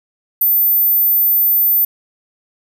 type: tone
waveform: sine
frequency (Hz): 14080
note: A9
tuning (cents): 0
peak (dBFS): -10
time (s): 0.41-1.85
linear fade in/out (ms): 5
effects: none